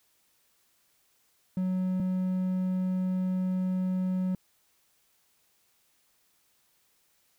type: tone pair in turn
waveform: triangle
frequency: 185 / 185 Hz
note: F#3 / F#3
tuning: 0 / 0 cents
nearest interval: unison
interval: 0 cents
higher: neither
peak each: -24 dBFS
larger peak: neither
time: 1.57-2 / 2-4.35 s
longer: second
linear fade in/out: 2 ms
effects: white hiss -69 dBFS RMS until 7.38 s